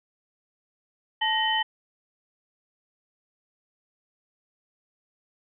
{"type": "tone cluster", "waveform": "sine", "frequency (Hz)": [877, 1878, 3039], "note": ["A5", "A#6", "F#7"], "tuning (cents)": [-6, 12, 46], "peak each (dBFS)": [-26, -27, -26], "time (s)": [1.21, 1.63], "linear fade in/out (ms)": 10, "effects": []}